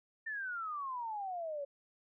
sine exponential sweep, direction down, 1809 to 553 Hz, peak -37 dBFS, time 0.26-1.65 s, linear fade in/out 10 ms, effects none

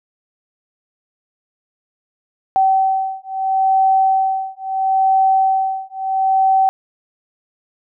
sine beating tone pair, 767 / 767.75 Hz, G5 / G5, -38 / -36 cents, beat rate 0.75 Hz, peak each -16 dBFS, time 2.56-6.69 s, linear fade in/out 0 ms, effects none

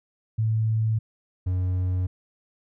sine / triangle tone pair in turn, 110.5 / 91.51 Hz, A2 / F#2, +8 / -19 cents, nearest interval minor third, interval 327 cents, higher first, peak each -20 dBFS, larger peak neither, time 0.38-0.99 / 1.46-2.07 s, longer neither, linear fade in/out 10 ms, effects none

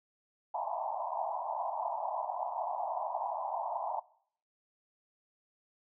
white band-pass noise, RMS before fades -36 dBFS, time 0.54-4 s, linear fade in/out 5 ms, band 630 to 1000 Hz, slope 96 dB/octave, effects noise-tail reverb RT60 0.6 s tail -21 dB re dry

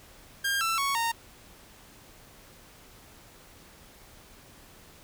sawtooth tone with pitch steps, 1607 / 1335.8 / 1110.4 / 923 Hz, G6 / E6 / C#6 / A#5, +43 / +23 / +3 / -17 cents, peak -22 dBFS, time 0.44-1.12 s, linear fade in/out 10 ms, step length 170 ms, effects pink hiss -53 dBFS RMS until 5.03 s

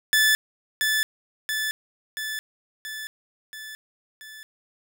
sawtooth tone with echo, 1742 Hz, A6, 18 cents flat, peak -13 dBFS, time 0.13-0.35 s, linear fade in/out 0 ms, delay 680 ms, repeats 6, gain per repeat -4 dB, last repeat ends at 4.43 s, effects none

